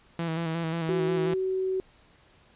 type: tone with vibrato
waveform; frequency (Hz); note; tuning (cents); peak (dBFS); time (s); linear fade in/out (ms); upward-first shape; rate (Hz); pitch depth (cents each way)
sawtooth; 164.6; E3; -2; -24; 0.19-1.34; 2; square; 5.6; 34
type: tone with pitch glide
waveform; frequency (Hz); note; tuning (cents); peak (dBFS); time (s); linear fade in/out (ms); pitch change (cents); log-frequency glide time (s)
sine; 373.2 to 376.9; F#4 to F#4; +15 to +32; -25; 0.89-1.8; 0; +17; 1.23-1.36
effects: pink hiss -59 dBFS RMS until 2.55 s + resampled to 8000 Hz